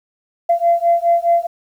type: beating tone pair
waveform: sine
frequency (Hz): 682 / 686.8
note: F5 / F5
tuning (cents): -41 / -29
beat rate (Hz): 4.8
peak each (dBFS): -14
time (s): 0.49-1.47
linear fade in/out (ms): 10
effects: tanh soft clip ceiling -5 dBFS + 8-bit